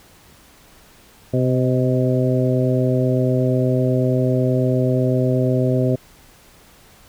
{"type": "harmonic tone with a mistuned harmonic", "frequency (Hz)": 128.2, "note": "C3", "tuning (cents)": -35, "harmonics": [1, 2, 3, 4, 5], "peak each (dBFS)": [-18, -21, -23, -24, -25], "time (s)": [1.33, 5.96], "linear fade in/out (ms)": 10, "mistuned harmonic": 5, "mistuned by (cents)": -28, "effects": ["pink hiss -49 dBFS RMS until 7.08 s"]}